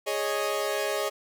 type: chord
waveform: sawtooth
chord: Ab suspended fourth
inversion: none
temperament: equal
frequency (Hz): 415.3 / 554.4 / 622.3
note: Ab4 / Db5 / Eb5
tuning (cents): 0 / 0 / 0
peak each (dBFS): -27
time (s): 0.06-1.1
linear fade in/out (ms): 20
effects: none